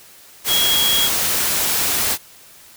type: tone in noise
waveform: sine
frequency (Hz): 3305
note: G#7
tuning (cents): -9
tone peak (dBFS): -16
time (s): 0.47-1.1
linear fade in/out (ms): 50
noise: white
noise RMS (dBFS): -19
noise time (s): 0.44-2.18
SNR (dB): 0
effects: white hiss -45 dBFS RMS until 2.76 s